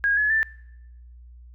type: tone with pitch steps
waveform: sine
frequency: 1636 / 1701.5 / 1769.7 Hz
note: G#6 / G#6 / A6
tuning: -26 / +41 / +10 cents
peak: -18 dBFS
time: 0.04-0.43 s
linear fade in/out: 0 ms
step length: 130 ms
effects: noise-tail reverb RT60 0.9 s tail -23 dB re dry + added 60 Hz sine -43 dBFS peak until 1.54 s